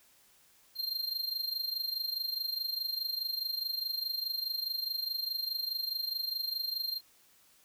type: tone with amplitude modulation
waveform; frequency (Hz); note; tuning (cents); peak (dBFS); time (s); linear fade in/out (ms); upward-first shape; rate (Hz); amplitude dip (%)
square; 4186; C8; 0; -30; 0.75-7.01; 50; sine; 24.8; 75
effects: white hiss -64 dBFS RMS until 7.64 s